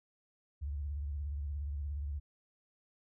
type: tone with vibrato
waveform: sine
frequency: 72 Hz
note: D2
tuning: 34 cents flat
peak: -35 dBFS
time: 0.61-2.2 s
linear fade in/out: 20 ms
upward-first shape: triangle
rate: 17 Hz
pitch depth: 150 cents each way
effects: none